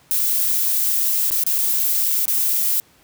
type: noise with dropouts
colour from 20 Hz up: violet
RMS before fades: -19 dBFS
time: 0.11-2.8 s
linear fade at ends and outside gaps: 0 ms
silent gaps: 1.303-1.317 / 1.437-1.465 / 1.582-1.586 / 2.255-2.28 s
effects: pink hiss -54 dBFS RMS until 3.03 s + high-pass 80 Hz 12 dB/octave